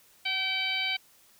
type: harmonic tone with a mistuned harmonic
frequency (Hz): 770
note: G5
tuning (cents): -31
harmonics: 1 / 2 / 3 / 4 / 5 / 6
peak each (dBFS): -40 / -40 / -30 / -32 / -36 / -38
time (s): 0.25-0.97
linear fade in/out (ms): 10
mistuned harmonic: 1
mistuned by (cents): -38
effects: white hiss -60 dBFS RMS until 1.39 s